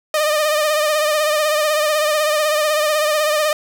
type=tone with vibrato; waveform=sawtooth; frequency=608 Hz; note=D#5; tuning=40 cents flat; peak=-11 dBFS; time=0.14-3.53 s; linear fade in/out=2 ms; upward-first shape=triangle; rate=16 Hz; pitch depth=58 cents each way; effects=none